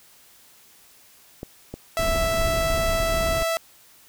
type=clicks; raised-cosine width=2 ms; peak=-19 dBFS; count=4; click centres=1.431 / 1.74 / 2.159 / 2.778 s
type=tone; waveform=sawtooth; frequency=659.3 Hz; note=E5; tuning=in tune; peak=-18 dBFS; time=1.97-3.57 s; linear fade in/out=0 ms
type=noise; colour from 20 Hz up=brown; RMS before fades=-27 dBFS; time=1.99-3.43 s; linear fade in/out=2 ms
effects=white hiss -53 dBFS RMS until 4.08 s